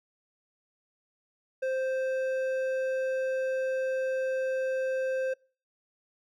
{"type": "tone with hard clipping", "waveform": "sine", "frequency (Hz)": 523.3, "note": "C5", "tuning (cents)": 0, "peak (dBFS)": -29, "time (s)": [1.62, 5.34], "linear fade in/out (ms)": 10, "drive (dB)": 8, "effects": ["noise-tail reverb RT60 0.4 s tail -26 dB re dry"]}